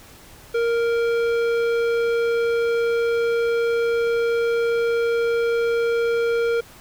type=tone with tanh clipping; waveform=sine; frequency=466.2 Hz; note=A#4; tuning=in tune; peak=-20 dBFS; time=0.54-6.61 s; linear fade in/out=10 ms; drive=14 dB; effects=pink hiss -46 dBFS RMS until 6.8 s